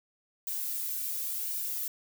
violet noise with flanger, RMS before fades -34 dBFS, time 0.47-1.88 s, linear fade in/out 2 ms, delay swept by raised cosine 1.5 to 2.36 ms, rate 0.92 Hz, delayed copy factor -0.5, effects none

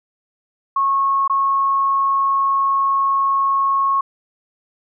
sine tone with dropouts, 1095 Hz, C#6, 22 cents flat, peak -14 dBFS, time 0.76-4.01 s, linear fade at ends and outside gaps 5 ms, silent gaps 1.278-1.297 s, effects none

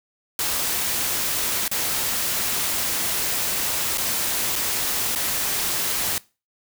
white noise with dropouts, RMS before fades -24 dBFS, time 0.39-6.18 s, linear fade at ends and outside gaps 1 ms, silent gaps 1.68-1.714 / 3.974-3.981 / 4.556-4.56 / 5.151-5.158 s, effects noise-tail reverb RT60 0.3 s tail -21 dB re dry

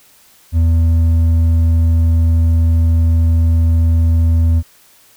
sine tone with hard clipping, 82.41 Hz, E2, in tune, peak -10 dBFS, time 0.52-4.63 s, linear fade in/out 50 ms, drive 4 dB, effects white hiss -48 dBFS RMS until 5.16 s

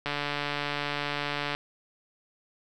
click train, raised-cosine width 0.3 ms, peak -14 dBFS, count 217, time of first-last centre 0.06-1.55 s, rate 145 Hz, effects none

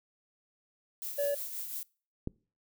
violet noise with tremolo, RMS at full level -37 dBFS, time 1.02-1.83 s, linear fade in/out 0 ms, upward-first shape triangle, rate 5.7 Hz, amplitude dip 50%
triangle tone, 571 Hz, D5, 49 cents flat, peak -26 dBFS, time 1.18-1.35 s, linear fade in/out 10 ms
click, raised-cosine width 3 ms, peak -20 dBFS, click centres 2.274 s
effects noise-tail reverb RT60 0.4 s tail -25 dB re dry

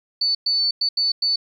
sine tone bursts at uneven times, 4498 Hz, C#8, 24 cents sharp, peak -17 dBFS, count 5, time 0.21-0.35 / 0.46-0.71 / 0.81-0.89 / 0.97-1.12 / 1.22-1.36 s, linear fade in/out 5 ms, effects 9-bit

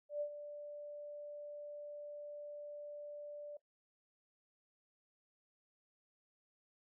sine tone with ADSR envelope, 587.3 Hz, D5, in tune, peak -34 dBFS, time 0.09-3.57 s, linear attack 120 ms, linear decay 79 ms, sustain -11 dB, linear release 4 ms, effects noise-tail reverb RT60 0.1 s tail -18 dB re dry

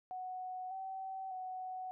sine tone with pitch steps, 740 / 765 / 744 Hz, F#5 / G5 / F#5, 0 / -42 / +9 cents, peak -40 dBFS, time 0.11-1.91 s, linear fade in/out 0 ms, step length 600 ms, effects none

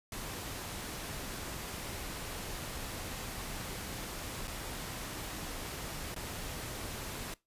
pink noise with dropouts, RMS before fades -41 dBFS, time 0.12-7.34 s, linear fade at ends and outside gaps 2 ms, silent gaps 4.474-4.478 / 6.145-6.162 s, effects noise-tail reverb RT60 0.2 s tail -20 dB re dry + resampled to 32000 Hz

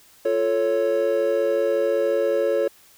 triangle chord, F augmented, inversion none, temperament equal, 349.2 / 440 / 554.4 Hz, F4 / A4 / C#5, 0 / 0 / 0 cents, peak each -25 / -21 / -19 dBFS, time 0.25-2.68 s, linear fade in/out 5 ms, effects white hiss -53 dBFS RMS until 2.97 s

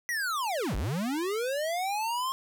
square linear two-way sweep, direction down then up, 1975.5 to 38.89 to 1073 Hz, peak -29 dBFS, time 0.09-2.32 s, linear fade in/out 0 ms, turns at 0.76 s, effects none

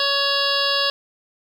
harmonic tone, 560 Hz, C#5, 18 cents sharp, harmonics 1 / 2 / 3 / 5 / 6 / 7 / 8 / 9, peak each -26 / -26 / -26 / -26 / -26 / -26 / -26 / -26 dBFS, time 0-0.9 s, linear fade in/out 2 ms, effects 7-bit

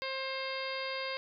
harmonic tone, 531 Hz, C5, 25 cents sharp, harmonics 1 / 2 / 3 / 4 / 5 / 6 / 7 / 8 / 9, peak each -39 / -42 / -45 / -41 / -45 / -48 / -46 / -49 / -44 dBFS, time 0.02-1.17 s, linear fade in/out 0 ms, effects none

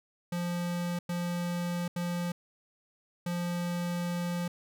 square tone bursts at uneven times, 174.61 Hz, F3, in tune, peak -31 dBFS, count 4, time 0.32-0.99 / 1.09-1.88 / 1.96-2.32 / 3.26-4.48 s, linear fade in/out 5 ms, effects none

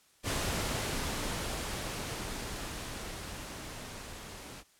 pink noise with level ramp, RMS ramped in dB -32 to -46 dBFS, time 0.23-4.64 s, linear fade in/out 50 ms, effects white hiss -65 dBFS RMS until 4.79 s + low-pass 11000 Hz 12 dB/octave

